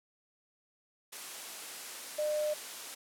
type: tone in noise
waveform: sine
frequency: 604 Hz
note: D5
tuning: 48 cents sharp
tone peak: -29 dBFS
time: 2.18-2.54 s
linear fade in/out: 10 ms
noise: white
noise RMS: -43 dBFS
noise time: 1.12-2.95 s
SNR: +11 dB
effects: high-pass 300 Hz 12 dB/octave + low-pass 12000 Hz 12 dB/octave